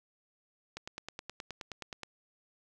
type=click train; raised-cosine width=0.2 ms; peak=-23 dBFS; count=13; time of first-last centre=0.77-2.033 s; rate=9.5 Hz; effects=none